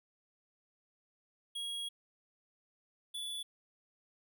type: tone pair in turn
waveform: square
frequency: 3300 / 3446 Hz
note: G#7 / A7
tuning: -12 / -37 cents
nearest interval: minor second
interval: 75 cents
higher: second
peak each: -38 / -39 dBFS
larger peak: first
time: 1.55-1.89 / 3.14-3.43 s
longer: first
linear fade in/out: 10 ms
effects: none